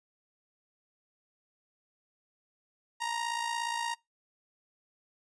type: tone with amplitude modulation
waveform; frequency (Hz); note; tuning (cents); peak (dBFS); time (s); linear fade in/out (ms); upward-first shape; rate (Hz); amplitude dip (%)
sawtooth; 935; A#5; +5; -25; 3-3.95; 20; sine; 57; 60
effects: noise-tail reverb RT60 0.2 s tail -24 dB re dry + resampled to 22050 Hz